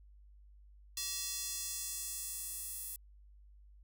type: tone with high-pass filter sweep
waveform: square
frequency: 381.5 Hz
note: G4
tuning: 47 cents flat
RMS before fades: -41 dBFS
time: 0.97-2.96 s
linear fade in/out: 2 ms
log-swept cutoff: 4900 to 11000 Hz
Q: 1.3
effects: added 50 Hz sine -56 dBFS peak until 3.83 s